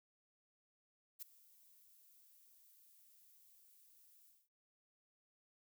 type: noise with ADSR envelope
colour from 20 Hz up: violet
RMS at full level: -45 dBFS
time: 1.19-4.49 s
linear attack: 33 ms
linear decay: 6 ms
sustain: -22 dB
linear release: 220 ms
effects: none